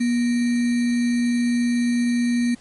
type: tone with sample-and-hold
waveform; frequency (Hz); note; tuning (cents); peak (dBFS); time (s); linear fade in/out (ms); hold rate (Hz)
sine; 240.4; B3; -46; -17; 0-2.55; 10; 2100
effects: pink hiss -51 dBFS RMS until 2.6 s + MP3 48 kbps